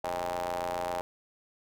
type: ring-modulated tone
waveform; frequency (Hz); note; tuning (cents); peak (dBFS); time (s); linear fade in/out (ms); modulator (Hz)
sawtooth; 87.31; F2; 0; -24; 0.04-1.01; 0; 713
effects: none